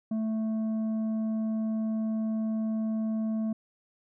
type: tone with tanh clipping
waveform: sine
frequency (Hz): 220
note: A3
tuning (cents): 0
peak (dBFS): -28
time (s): 0.11-3.53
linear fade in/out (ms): 5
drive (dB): 6
effects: none